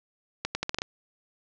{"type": "accelerating click train", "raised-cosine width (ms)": 0.2, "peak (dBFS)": -11, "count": 7, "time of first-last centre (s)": [0.45, 0.819], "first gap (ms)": 100, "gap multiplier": 0.8, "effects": ["resampled to 16000 Hz", "7-bit"]}